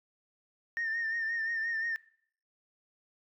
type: tone with vibrato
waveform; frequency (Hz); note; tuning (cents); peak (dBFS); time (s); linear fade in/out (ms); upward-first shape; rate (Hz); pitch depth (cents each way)
sine; 1820; A#6; -42; -29; 0.77-1.96; 0; sine; 5.7; 45
effects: noise-tail reverb RT60 0.6 s tail -23 dB re dry + tanh soft clip ceiling -27 dBFS